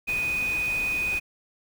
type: tone in noise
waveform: sine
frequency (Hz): 2489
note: D#7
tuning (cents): 0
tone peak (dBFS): -24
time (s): 0.07-1.2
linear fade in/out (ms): 20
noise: pink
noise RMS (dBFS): -38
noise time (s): 0.07-1.2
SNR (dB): +11
effects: none